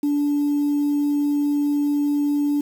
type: tone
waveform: sine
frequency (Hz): 290.1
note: D4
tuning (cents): -21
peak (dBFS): -16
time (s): 0.03-2.61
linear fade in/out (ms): 5
effects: tanh soft clip ceiling -15 dBFS + 7-bit